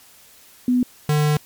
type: tone pair in turn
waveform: sine / square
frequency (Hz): 248.6 / 150.01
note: B3 / D3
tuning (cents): +12 / +37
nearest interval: major sixth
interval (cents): 875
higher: first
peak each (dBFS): -14 / -16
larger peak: first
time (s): 0.68-0.83 / 1.09-1.37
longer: second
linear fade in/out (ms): 2
effects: white hiss -49 dBFS RMS until 1.45 s + MP3 96 kbps